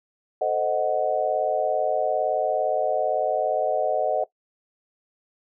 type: chord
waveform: sine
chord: A diminished seventh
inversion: none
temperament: equal with one note detuned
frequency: 443.6 / 523.3 / 622.3 / 740 Hz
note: A4 / C5 / Eb5 / Gb5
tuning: +14 / 0 / 0 / 0 cents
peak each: -29 / -28 / -24 / -25 dBFS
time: 0.41-4.24 s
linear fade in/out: 5 ms
effects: noise-tail reverb RT60 0.1 s tail -18 dB re dry